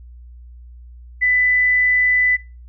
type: tone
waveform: sine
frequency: 1995 Hz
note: B6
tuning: 17 cents sharp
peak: -13 dBFS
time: 1.21-2.37 s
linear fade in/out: 20 ms
effects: noise-tail reverb RT60 0.3 s tail -22 dB re dry + added 60 Hz sine -37 dBFS peak until 2.68 s